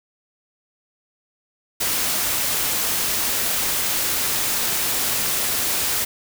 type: noise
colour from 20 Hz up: white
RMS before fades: -22 dBFS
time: 1.8-6.05 s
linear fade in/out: 10 ms
effects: none